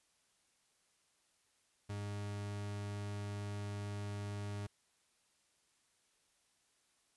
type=tone; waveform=40% pulse; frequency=102.2 Hz; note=G#2; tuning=27 cents flat; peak=-39 dBFS; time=1.89-4.67 s; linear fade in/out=10 ms; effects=white hiss -75 dBFS RMS until 7.16 s + resampled to 24000 Hz